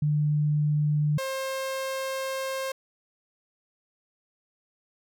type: tone pair in turn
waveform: sine / sawtooth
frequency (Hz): 149.3 / 532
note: D3 / C5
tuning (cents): +29 / +29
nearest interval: octave + minor seventh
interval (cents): 2200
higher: second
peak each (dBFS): -21 / -25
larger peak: first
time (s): 0.02-1.18 / 1.18-2.72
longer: second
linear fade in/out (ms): 5
effects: none